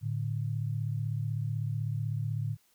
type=tone pair together; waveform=sine; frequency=110.83 / 146.83 Hz; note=A2 / D3; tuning=+13 / 0 cents; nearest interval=perfect fourth; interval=487 cents; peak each=-31 / -34 dBFS; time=0.01-2.57 s; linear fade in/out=50 ms; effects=white hiss -68 dBFS RMS until 2.74 s